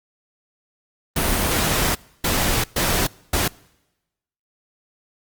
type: noise bursts at uneven times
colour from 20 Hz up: pink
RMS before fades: -20 dBFS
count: 4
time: 1.16-1.95 / 2.24-2.64 / 2.76-3.07 / 3.33-3.48 s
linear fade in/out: 5 ms
effects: noise-tail reverb RT60 1.0 s tail -25 dB re dry + Opus 32 kbps